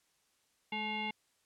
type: tone with frequency modulation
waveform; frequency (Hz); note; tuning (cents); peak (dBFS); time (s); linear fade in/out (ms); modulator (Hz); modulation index
sine; 1502; F#6; +26; -34; 0.72-1.11; 5; 645; 2.3
effects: white hiss -74 dBFS RMS until 1.45 s + low-pass 10000 Hz 12 dB/octave